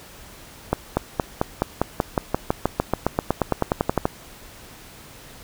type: accelerating click train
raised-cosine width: 1 ms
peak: -4 dBFS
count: 24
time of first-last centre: 0.73-4.055 s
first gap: 240 ms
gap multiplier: 0.95
effects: pink hiss -44 dBFS RMS until 5.43 s